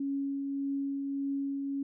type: tone with tremolo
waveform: sine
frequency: 277.2 Hz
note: C#4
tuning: in tune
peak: -29 dBFS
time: 0-1.83 s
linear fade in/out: 5 ms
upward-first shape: triangle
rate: 1.7 Hz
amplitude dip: 30%
effects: none